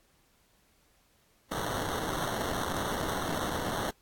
white noise with sample-and-hold, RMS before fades -33 dBFS, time 1.51-3.91 s, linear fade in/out 10 ms, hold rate 2450 Hz, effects pink hiss -67 dBFS RMS until 4.01 s + AAC 64 kbps

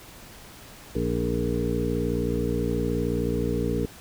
harmonic tone with a mistuned harmonic, 59 Hz, A#1, 22 cents sharp, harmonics 1 / 2 / 3 / 4 / 5 / 7 / 8, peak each -31 / -31 / -31 / -31 / -31 / -31 / -31 dBFS, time 0.95-3.86 s, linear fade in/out 5 ms, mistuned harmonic 8, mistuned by -19 cents, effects pink hiss -46 dBFS RMS until 4 s

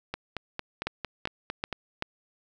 two click trains, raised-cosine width 0.3 ms, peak -16 / -13 dBFS, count 8 / 4, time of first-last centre 0.14-1.727 / 0.87-2.024 s, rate 4.41 / 2.6 Hz, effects none

